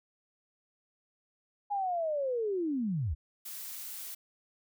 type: linear sweep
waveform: sine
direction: down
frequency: 830 to 60.2 Hz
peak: -29 dBFS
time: 1.7-3.15 s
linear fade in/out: 20 ms
type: noise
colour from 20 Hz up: blue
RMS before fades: -42 dBFS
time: 3.45-4.15 s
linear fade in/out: 10 ms
effects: none